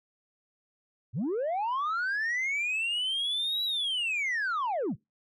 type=linear two-way sweep; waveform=sine; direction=up then down; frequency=92.5 to 3937 to 92.5 Hz; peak=-25 dBFS; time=1.13-4.96 s; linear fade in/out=50 ms; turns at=3.64 s; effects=noise-tail reverb RT60 0.2 s tail -25 dB re dry + tanh soft clip ceiling -26 dBFS